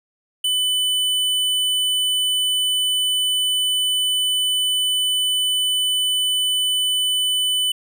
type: tone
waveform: square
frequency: 3000 Hz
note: F#7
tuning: 23 cents sharp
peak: -18 dBFS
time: 0.44-7.72 s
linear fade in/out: 5 ms
effects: none